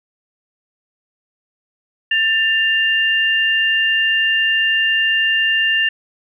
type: tone pair together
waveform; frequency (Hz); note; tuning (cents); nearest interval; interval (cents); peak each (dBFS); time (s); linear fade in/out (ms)
sine; 1784 / 2794; A6 / F7; +23 / 0; minor sixth; 777; -16; 2.11-5.89; 5
effects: none